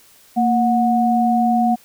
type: tone pair together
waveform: sine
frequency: 230.9 / 731.1 Hz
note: A#3 / F#5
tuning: -16 / -21 cents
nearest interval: octave + minor sixth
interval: 1995 cents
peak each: -16 dBFS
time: 0.36-1.76 s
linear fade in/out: 20 ms
effects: white hiss -50 dBFS RMS until 1.84 s